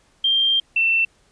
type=tone pair in turn; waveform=sine; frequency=3178 / 2684 Hz; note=G7 / E7; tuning=+23 / +31 cents; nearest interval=minor third; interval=292 cents; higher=first; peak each=-15 dBFS; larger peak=neither; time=0.24-0.6 / 0.76-1.05 s; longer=first; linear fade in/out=5 ms; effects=pink hiss -59 dBFS RMS until 1.31 s + resampled to 22050 Hz